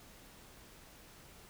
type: silence
effects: pink hiss -57 dBFS RMS until 1.49 s